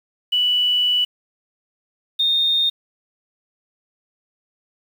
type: tone pair in turn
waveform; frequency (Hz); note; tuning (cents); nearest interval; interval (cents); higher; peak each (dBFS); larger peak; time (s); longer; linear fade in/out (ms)
sine; 2960 / 3668; F#7 / A#7; 0 / -29; major third; 371; second; -15; neither; 0.32-1.05 / 2.19-2.7; first; 10
effects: 7-bit

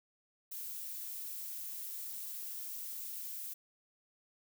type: noise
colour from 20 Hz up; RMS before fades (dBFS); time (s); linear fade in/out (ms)
violet; -43; 0.51-3.54; 10
effects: none

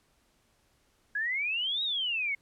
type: exponential two-way sweep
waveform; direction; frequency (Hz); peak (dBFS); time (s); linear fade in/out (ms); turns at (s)
sine; up then down; 1640 to 3851 to 2155; -28; 1.15-2.35; 5; 1.83
effects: pink hiss -69 dBFS RMS until 2.41 s + low-pass 12000 Hz 12 dB/octave

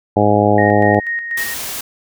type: harmonic tone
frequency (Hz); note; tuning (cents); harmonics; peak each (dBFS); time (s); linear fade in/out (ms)
103.83; G#2; 0; 1 / 2 / 3 / 4 / 5 / 6 / 7 / 8; -18 / -18 / -18 / -18 / -18 / -18 / -18 / -18; 0.16-1; 10
type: tone with tremolo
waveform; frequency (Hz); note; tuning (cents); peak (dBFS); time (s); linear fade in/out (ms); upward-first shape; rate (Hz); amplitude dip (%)
sine; 1864.7; A#6; 0; -17; 0.58-1.54; 2; square; 4.1; 50
type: noise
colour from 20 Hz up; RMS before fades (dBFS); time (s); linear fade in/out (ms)
white; -25; 1.37-1.81; 5
effects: none

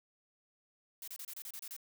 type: noise bursts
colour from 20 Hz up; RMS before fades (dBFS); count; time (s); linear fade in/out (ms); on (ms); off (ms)
blue; -45; 9; 1.02-1.765; 2; 57; 29
effects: none

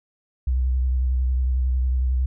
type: tone with vibrato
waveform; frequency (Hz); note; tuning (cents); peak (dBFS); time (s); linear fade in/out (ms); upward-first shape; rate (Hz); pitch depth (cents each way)
sine; 63.6; C2; -48; -18; 0.47-2.26; 5; sine; 11; 40
effects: none

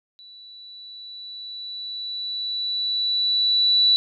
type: tone with level ramp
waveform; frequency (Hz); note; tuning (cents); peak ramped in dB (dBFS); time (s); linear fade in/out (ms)
sine; 3951; B7; 0; -43 to -13; 0.19-3.96; 0
effects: none

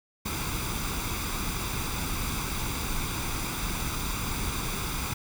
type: noise with comb filter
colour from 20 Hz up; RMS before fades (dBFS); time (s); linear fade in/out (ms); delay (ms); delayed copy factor
pink; -31; 0.25-5.14; 10; 0.83; +0.6
effects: none

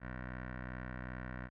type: tone with low-pass filter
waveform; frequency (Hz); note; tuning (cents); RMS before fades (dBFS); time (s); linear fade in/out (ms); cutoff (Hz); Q
15% pulse; 62.6; B1; +24; -44; 0-1.5; 50; 1700; 4.8
effects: none

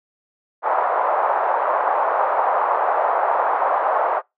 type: band-pass noise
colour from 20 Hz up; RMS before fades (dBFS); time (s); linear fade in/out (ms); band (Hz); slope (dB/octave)
pink; -19; 0.62-4.22; 50; 620 to 1100; 24
effects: noise-tail reverb RT60 0.2 s tail -25 dB re dry + high-pass 400 Hz 12 dB/octave

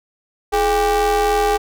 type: ring-modulated tone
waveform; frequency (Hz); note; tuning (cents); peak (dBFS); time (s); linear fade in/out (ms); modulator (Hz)
square; 190.1; F#3; +47; -12; 0.52-1.58; 20; 612
effects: none

